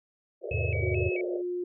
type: band-pass noise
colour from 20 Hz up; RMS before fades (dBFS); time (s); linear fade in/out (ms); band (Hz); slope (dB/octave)
white; -36; 0.41-1.43; 50; 360 to 640; 96
type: tone with vibrato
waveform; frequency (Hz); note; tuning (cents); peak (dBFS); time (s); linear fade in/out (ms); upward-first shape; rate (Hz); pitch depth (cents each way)
sine; 2423; D#7; -47; -34; 0.51-1.21; 2; square; 2.3; 110
type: chord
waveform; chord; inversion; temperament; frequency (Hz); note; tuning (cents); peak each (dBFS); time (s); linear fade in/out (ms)
sine; E augmented; none; equal; 82.41 / 103.83 / 130.81; E2 / G#2 / B#2; 0 / 0 / 0; -30 / -30 / -35; 0.51-1.1; 10
type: tone with pitch glide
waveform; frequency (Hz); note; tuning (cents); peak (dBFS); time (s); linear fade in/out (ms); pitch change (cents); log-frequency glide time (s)
sine; 367.2 to 356.1; F#4 to F4; -13 to +34; -29; 0.82-1.64; 5; -53; 1.02-1.34
effects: none